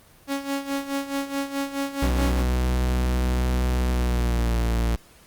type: tone with tremolo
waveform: sawtooth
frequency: 277.2 Hz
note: C#4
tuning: in tune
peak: -19 dBFS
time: 0.27-2.44 s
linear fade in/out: 50 ms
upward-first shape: sine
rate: 4.7 Hz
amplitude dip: 75%
type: tone with pitch glide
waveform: 45% pulse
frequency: 62.4 to 57.89 Hz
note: B1 to A#1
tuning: +19 to -11 cents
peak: -20 dBFS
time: 2.02-4.96 s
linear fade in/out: 5 ms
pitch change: -130 cents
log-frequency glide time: 3.89-4.55 s
effects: pink hiss -53 dBFS RMS until 5.26 s + Opus 24 kbps